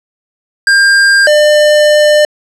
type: tone pair in turn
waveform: square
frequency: 1600 / 599.3 Hz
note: G6 / D5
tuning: +35 / +35 cents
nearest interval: octave + perfect fourth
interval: 1700 cents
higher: first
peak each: -5 dBFS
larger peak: neither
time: 0.67-1.27 / 1.27-2.25 s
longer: second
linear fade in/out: 2 ms
effects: low-pass 8000 Hz 12 dB/octave